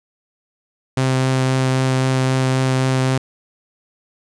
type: tone with vibrato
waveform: sawtooth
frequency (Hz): 130.81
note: C3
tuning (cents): 0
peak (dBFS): -11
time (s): 0.97-3.18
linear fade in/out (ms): 5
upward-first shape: triangle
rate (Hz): 3.8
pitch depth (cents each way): 9
effects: resampled to 22050 Hz + 8-bit